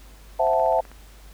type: chord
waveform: sine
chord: F# half-diminished seventh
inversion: second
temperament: equal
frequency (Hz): 523.3 / 659.3 / 740 / 880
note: C5 / E5 / F#5 / A5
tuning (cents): 0 / 0 / 0 / 0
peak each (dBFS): -24 / -21 / -25 / -23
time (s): 0.39-0.81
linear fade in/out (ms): 10
type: click train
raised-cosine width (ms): 0.5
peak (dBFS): -29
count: 8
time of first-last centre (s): 0.47-0.916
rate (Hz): 15.7
effects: added 50 Hz sine -44 dBFS peak until 1.33 s + pink hiss -52 dBFS RMS until 1.33 s